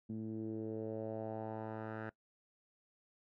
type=tone with low-pass filter sweep; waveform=10% pulse; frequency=110 Hz; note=A2; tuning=in tune; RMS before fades=-42 dBFS; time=0.09-2.1 s; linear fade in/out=10 ms; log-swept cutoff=240 to 1500 Hz; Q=2.8; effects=noise-tail reverb RT60 0.1 s tail -21 dB re dry